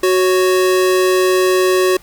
square tone pair together, 370 / 553.1 Hz, F#4 / C#5, 0 / -4 cents, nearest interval perfect fifth, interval 696 cents, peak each -12 / -21 dBFS, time 0.03-1.97 s, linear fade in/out 5 ms, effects pink hiss -45 dBFS RMS until 2.02 s

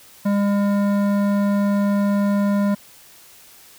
triangle tone with hard clipping, 202 Hz, G#3, 48 cents flat, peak -18 dBFS, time 0.25-2.75 s, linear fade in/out 10 ms, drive 17 dB, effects white hiss -47 dBFS RMS until 3.78 s

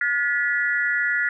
sine tone cluster, 1436 / 1726 / 1954 Hz, F6 / A6 / B6, +48 / -34 / -19 cents, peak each -24 dBFS, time 0.01-1.29 s, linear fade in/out 2 ms, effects none

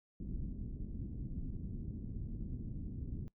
pink low-pass noise, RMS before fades -42 dBFS, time 0.2-3.28 s, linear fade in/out 0 ms, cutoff 260 Hz, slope 24 dB/octave, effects noise-tail reverb RT60 0.1 s tail -21 dB re dry

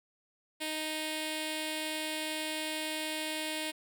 5% pulse tone with notch filter, 311.1 Hz, D#4, in tune, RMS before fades -36 dBFS, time 0.6-3.72 s, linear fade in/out 20 ms, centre 1300 Hz, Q 1.2, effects none

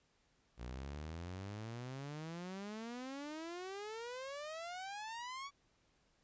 sawtooth exponential sweep, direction up, 57.9 to 1146 Hz, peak -40 dBFS, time 0.57-5.51 s, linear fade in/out 50 ms, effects pink hiss -75 dBFS RMS until 6.23 s + resampled to 16000 Hz

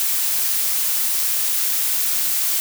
blue noise, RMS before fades -20 dBFS, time 0-2.6 s, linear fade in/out 0 ms, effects none

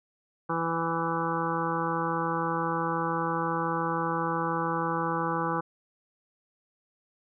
harmonic tone with a mistuned harmonic, 165.8 Hz, E3, 10 cents sharp, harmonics 1 / 2 / 3 / 5 / 6 / 7 / 8 / 9, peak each -34 / -34 / -34 / -34 / -34 / -33 / -37 / -38 dBFS, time 0.49-5.61 s, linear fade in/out 10 ms, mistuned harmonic 8, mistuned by -17 cents, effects none

